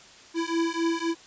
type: beating tone pair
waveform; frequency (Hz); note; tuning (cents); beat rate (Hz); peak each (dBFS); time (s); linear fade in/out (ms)
square; 330.6 / 334.4; E4 / E4; +5 / +25; 3.8; -28; 0.34-1.15; 50
effects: white hiss -50 dBFS RMS until 1.26 s + resampled to 16000 Hz